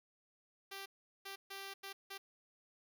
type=tone bursts at uneven times; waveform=5% pulse; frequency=392 Hz; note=G4; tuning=in tune; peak=-34 dBFS; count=5; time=0.71-0.86 / 1.25-1.36 / 1.5-1.74 / 1.83-1.93 / 2.1-2.18 s; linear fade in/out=10 ms; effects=none